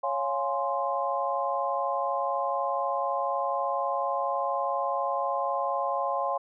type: chord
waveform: sine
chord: Db major seventh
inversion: none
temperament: equal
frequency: 554.4 / 698.5 / 830.6 / 1046.5 Hz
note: Db5 / F5 / Ab5 / C6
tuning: 0 / 0 / 0 / 0 cents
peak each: -31 / -32 / -32 / -30 dBFS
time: 0.03-6.38 s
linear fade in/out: 10 ms
effects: none